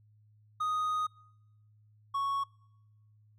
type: tone pair in turn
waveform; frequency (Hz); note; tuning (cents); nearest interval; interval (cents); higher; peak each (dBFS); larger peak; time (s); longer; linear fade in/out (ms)
triangle; 1244.5 / 1108.7; D#6 / C#6; 0 / 0; major second; 200; first; -27; neither; 0.6-1.07 / 2.14-2.44; first; 10
effects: noise-tail reverb RT60 1.0 s tail -26 dB re dry + added 106 Hz sine -60 dBFS peak until 3.38 s